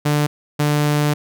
sawtooth tone pair in turn, 148 / 148 Hz, D3 / D3, +14 / +14 cents, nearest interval unison, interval 0 cents, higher neither, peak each -11 dBFS, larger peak neither, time 0.05-0.27 / 0.59-1.14 s, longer second, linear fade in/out 10 ms, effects none

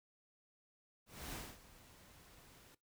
pink noise with ADSR envelope, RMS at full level -45 dBFS, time 1.06-2.75 s, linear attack 260 ms, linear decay 250 ms, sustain -17 dB, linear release 7 ms, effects noise-tail reverb RT60 0.2 s tail -19 dB re dry

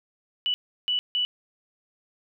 sine tone bursts at uneven times, 2960 Hz, F#7, in tune, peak -22 dBFS, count 3, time 0.46-0.54 / 0.88-0.99 / 1.15-1.25 s, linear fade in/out 0 ms, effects none

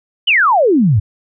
sine exponential sweep, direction down, 3136 to 92.5 Hz, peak -8 dBFS, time 0.27-1 s, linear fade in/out 10 ms, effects none

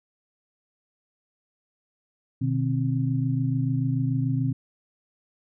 sine tone cluster, 125.5 / 152.4 / 263.7 Hz, B2 / D#3 / C4, +28 / -36 / +14 cents, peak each -24 / -28 / -28 dBFS, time 2.41-4.53 s, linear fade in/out 10 ms, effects none

